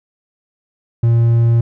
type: tone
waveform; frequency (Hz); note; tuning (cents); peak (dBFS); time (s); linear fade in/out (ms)
triangle; 116.54; A#2; 0; -7; 1.03-1.61; 5
effects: none